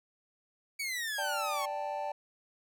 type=exponential sweep; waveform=sawtooth; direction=down; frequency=2283 to 1075 Hz; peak=-30 dBFS; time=0.79-1.66 s; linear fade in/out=10 ms
type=chord; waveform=triangle; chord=D suspended fourth; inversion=none; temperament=equal; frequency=587.3 / 784 / 880 Hz; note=D5 / G5 / A5; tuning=0 / 0 / 0 cents; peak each=-36 dBFS; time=1.18-2.12 s; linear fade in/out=5 ms
effects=none